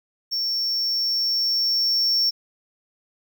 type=tone with level ramp; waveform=triangle; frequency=5460 Hz; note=F8; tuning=40 cents flat; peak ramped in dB=-21 to -16 dBFS; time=0.31-2.31 s; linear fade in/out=20 ms; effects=9-bit